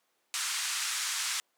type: band-pass noise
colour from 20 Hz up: white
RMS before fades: -33 dBFS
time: 0.34-1.4 s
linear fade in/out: 0 ms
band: 1100 to 8800 Hz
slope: 24 dB/octave
effects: pink hiss -74 dBFS RMS until 1.57 s + high-pass 400 Hz 12 dB/octave